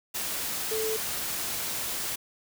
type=tone in noise; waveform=sine; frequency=438.7 Hz; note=A4; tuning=5 cents flat; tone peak=-28 dBFS; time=0.71-0.97 s; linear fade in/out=10 ms; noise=white; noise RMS=-32 dBFS; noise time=0.14-2.16 s; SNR=+1 dB; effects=none